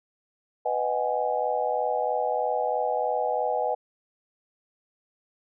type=chord; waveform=sine; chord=G# minor seventh; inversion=first; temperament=just; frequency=498.4 / 623 / 747.5 / 830.6 Hz; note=B4 / D#5 / F#5 / G#5; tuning=+16 / +2 / +17 / 0 cents; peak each=-29 dBFS; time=0.65-3.75 s; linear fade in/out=10 ms; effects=none